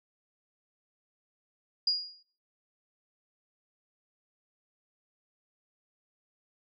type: tone with exponential decay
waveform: sine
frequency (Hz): 4862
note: D#8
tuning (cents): -41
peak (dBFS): -21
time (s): 1.87-2.23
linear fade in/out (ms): 5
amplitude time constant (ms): 77
effects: noise-tail reverb RT60 0.7 s tail -26 dB re dry + MP3 96 kbps

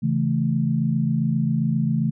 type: chord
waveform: sine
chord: A major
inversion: first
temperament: just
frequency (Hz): 137.5 / 165 / 220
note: C#3 / E3 / A3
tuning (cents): -14 / +2 / 0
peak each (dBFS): -23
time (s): 0.02-2.11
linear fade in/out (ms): 20
effects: none

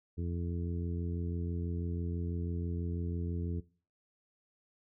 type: harmonic tone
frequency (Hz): 86.1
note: F2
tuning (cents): -24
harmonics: 1 / 2 / 3 / 4 / 5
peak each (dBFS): -34 / -40 / -44 / -46 / -48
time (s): 0.17-3.61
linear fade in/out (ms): 20
effects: noise-tail reverb RT60 0.4 s tail -19 dB re dry

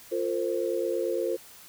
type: chord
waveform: sine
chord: F suspended fourth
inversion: none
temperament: equal with one note detuned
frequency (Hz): 349.2 / 454.5 / 523.3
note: F4 / Bb4 / C5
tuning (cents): 0 / -44 / 0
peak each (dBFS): -30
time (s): 0.11-1.37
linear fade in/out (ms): 20
effects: white hiss -50 dBFS RMS until 1.68 s

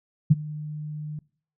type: tone with ADSR envelope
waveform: sine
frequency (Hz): 151.3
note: D#3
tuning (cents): -48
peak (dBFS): -9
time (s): 0.3-1.19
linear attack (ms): 14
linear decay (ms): 28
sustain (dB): -22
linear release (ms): 3
effects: noise-tail reverb RT60 0.5 s tail -23 dB re dry

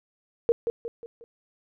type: tone with echo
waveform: sine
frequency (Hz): 466.2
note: A#4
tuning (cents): 0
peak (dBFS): -16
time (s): 0.49-0.52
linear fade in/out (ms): 0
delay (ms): 180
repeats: 4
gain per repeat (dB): -7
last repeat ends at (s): 1.24
effects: none

